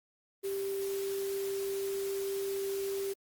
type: tone in noise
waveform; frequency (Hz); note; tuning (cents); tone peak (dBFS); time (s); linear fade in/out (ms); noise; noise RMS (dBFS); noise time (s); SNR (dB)
sine; 392.6; G4; +3; -32; 0.43-3.14; 20; white; -45; 0.43-3.14; +10
effects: Opus 32 kbps